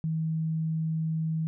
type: tone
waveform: sine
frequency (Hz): 160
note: D#3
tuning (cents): +49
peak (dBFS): -26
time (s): 0.04-1.47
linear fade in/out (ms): 0
effects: none